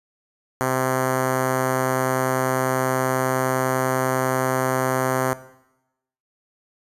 5% pulse tone with notch filter, 130.1 Hz, C3, 9 cents flat, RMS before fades -22 dBFS, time 0.61-5.33 s, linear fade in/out 0 ms, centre 3700 Hz, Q 0.83, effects noise-tail reverb RT60 0.9 s tail -17 dB re dry + resampled to 32000 Hz

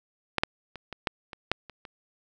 clicks, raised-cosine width 0.3 ms, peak -8 / -6 / -24 / -21 / -9 / -23 / -7 / -27 / -26 dBFS, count 9, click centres 0.383 / 0.435 / 0.757 / 0.927 / 1.072 / 1.332 / 1.516 / 1.697 / 1.852 s, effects none

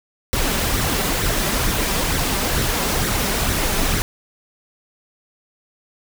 pink noise with flanger, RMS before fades -20 dBFS, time 0.33-4.02 s, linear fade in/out 0 ms, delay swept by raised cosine 0.51 to 5.21 ms, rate 2.2 Hz, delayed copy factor +0.5, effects none

